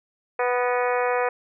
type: harmonic tone with a mistuned harmonic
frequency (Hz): 246.9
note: B3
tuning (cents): 0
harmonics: 2 / 3 / 4 / 5 / 6 / 7 / 8 / 9 / 10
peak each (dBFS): -23 / -27 / -29 / -31 / -33 / -34 / -35 / -36 / -37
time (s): 0.39-1.29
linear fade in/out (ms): 5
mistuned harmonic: 8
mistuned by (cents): -48
effects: none